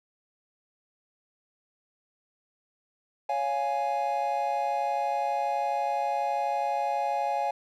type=chord; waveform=triangle; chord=Db major; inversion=none; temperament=equal with one note detuned; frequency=559.8 / 698.5 / 830.6 Hz; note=Db5 / F5 / Ab5; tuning=+17 / 0 / 0 cents; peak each=-31 / -29 / -26 dBFS; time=3.29-7.51 s; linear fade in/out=5 ms; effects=none